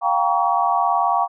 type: chord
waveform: sine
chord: G half-diminished seventh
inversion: third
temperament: just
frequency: 705.6 / 784 / 940.8 / 1128.9 Hz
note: F5 / G5 / Bb5 / Db6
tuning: +18 / 0 / +16 / +31 cents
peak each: -21 / -21 / -22 / -21 dBFS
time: 0.01-1.28 s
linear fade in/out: 50 ms
effects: none